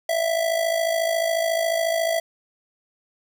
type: tone with amplitude modulation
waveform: square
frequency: 661 Hz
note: E5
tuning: 5 cents sharp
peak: -18 dBFS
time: 0.09-2.2 s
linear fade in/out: 5 ms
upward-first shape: sine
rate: 54.1 Hz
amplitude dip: 65%
effects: none